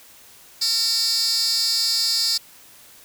15% pulse tone with high-pass filter, 455 Hz, A#4, 42 cents flat, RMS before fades -21 dBFS, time 0.61-2.38 s, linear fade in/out 10 ms, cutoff 4900 Hz, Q 5.3, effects white hiss -48 dBFS RMS until 3.04 s

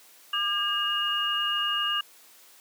sine tone cluster, 1198 / 1623 / 2853 Hz, D6 / G#6 / F7, +34 / -40 / +36 cents, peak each -30 / -33 / -26 dBFS, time 0.33-2.01 s, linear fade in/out 5 ms, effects white hiss -54 dBFS RMS until 2.6 s + high-pass 300 Hz 12 dB/octave

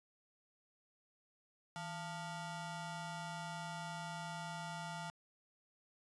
25% pulse ring-modulated tone, 523.3 Hz, C5, in tune, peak -36 dBFS, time 1.76-5.1 s, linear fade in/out 0 ms, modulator 361 Hz, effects resampled to 22050 Hz

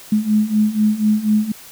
sine beating tone pair, 210.6 / 214.7 Hz, G#3 / A3, +24 / -42 cents, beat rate 4.1 Hz, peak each -18 / -15 dBFS, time 0.12-1.52 s, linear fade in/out 5 ms, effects white hiss -40 dBFS RMS until 1.71 s

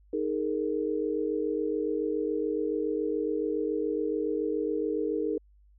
sine chord, D# suspended fourth, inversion none, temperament equal with one note detuned, 311.1 / 415.3 / 462.4 Hz, D#4 / G#4 / A#4, 0 / 0 / -14 cents, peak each -31 dBFS, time 0.13-5.38 s, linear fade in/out 5 ms, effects added 50 Hz sine -56 dBFS peak until 5.78 s

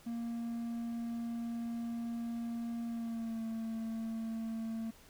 triangle tone with pitch glide, 233.1 to 224.8 Hz, A#3 to A3, 0 to +37 cents, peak -34 dBFS, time 0.06-4.91 s, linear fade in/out 10 ms, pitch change -63 cents, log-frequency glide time 2.85-3.43 s, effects pink hiss -60 dBFS RMS until 5.09 s

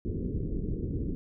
pink low-pass noise, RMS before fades -32 dBFS, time 0.05-1.15 s, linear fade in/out 0 ms, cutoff 420 Hz, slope 48 dB/octave, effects none

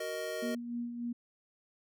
square chord, D# minor, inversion first, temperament just, 373.4 / 466.7 / 622.3 Hz, F#4 / A#4 / D#5, +16 / +2 / 0 cents, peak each -44 / -41 / -39 dBFS, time 0-0.55 s, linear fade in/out 5 ms
sine tone with tremolo, 238.3 Hz, A#3, 38 cents sharp, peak -33 dBFS, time 0.42-1.13 s, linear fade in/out 10 ms, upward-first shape sine, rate 3.4 Hz, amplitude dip 50%
effects none

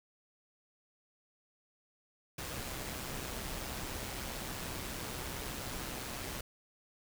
pink noise with amplitude modulation, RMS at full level -39 dBFS, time 2.38-6.41 s, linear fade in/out 5 ms, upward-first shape sine, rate 130 Hz, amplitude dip 45%, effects none

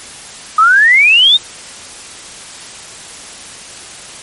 sine exponential sweep, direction up, 1237 to 3728 Hz, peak -4 dBFS, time 0.58-1.37 s, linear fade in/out 5 ms, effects white hiss -31 dBFS RMS until 4.22 s + MP3 48 kbps

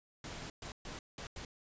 pink noise bursts at uneven times, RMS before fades -45 dBFS, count 5, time 0.24-0.5 / 0.62-0.72 / 0.85-0.99 / 1.18-1.27 / 1.36-1.45 s, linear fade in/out 2 ms, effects resampled to 16000 Hz

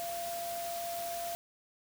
sine tone in noise, 687 Hz, F5, 29 cents flat, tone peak -36 dBFS, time 0-1.35 s, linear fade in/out 0 ms, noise white, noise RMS -43 dBFS, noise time 0-1.35 s, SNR +4 dB, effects none

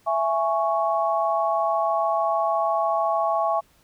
sine chord, C# minor, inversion first, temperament just, 665.2 / 831.5 / 1108.7 Hz, E5 / G#5 / C#6, +16 / +2 / 0 cents, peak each -23 / -25 / -25 dBFS, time 0.06-3.61 s, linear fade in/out 20 ms, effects pink hiss -60 dBFS RMS until 3.83 s

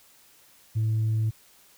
sine tone, 110 Hz, A2, in tune, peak -20 dBFS, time 0.75-1.31 s, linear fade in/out 20 ms, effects tanh soft clip ceiling -20 dBFS + white hiss -57 dBFS RMS until 1.77 s

